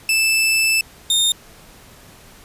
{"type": "tone pair in turn", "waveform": "sawtooth", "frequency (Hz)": [2637, 3655], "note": ["E7", "A#7"], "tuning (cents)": [0, -35], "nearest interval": "tritone", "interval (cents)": 565, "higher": "second", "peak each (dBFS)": -11, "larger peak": "neither", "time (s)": [[0.09, 0.81], [1.1, 1.32]], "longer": "first", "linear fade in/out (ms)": 2, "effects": ["pink hiss -45 dBFS RMS until 2.44 s", "resampled to 32000 Hz"]}